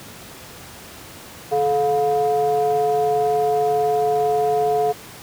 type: ring-modulated tone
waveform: triangle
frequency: 140 Hz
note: C#3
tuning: 18 cents sharp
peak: -11 dBFS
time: 1.51-4.93 s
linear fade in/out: 20 ms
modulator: 571 Hz
effects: pink hiss -39 dBFS RMS until 5.22 s + high-pass 80 Hz 12 dB/octave